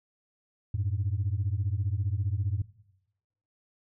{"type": "beating tone pair", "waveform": "sine", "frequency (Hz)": [92.5, 107.5], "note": ["F#2", "A2"], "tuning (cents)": [0, -40], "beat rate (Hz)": 15, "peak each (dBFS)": [-28, -28], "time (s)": [0.74, 2.62], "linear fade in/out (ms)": 5, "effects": ["noise-tail reverb RT60 0.9 s tail -19 dB re dry", "tanh soft clip ceiling -21 dBFS"]}